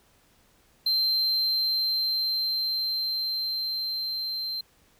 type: tone with level ramp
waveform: triangle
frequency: 4129 Hz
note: C8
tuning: 24 cents flat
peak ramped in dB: -20 to -28 dBFS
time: 0.86-4.61 s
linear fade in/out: 5 ms
effects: pink hiss -62 dBFS RMS until 4.99 s